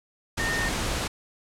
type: tone in noise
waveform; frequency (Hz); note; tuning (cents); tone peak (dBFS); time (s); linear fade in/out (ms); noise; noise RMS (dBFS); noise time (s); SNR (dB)
sine; 1831; A#6; -32; -27; 0.39-0.69; 10; pink; -28; 0.37-1.08; -2
effects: low-pass 9000 Hz 12 dB/octave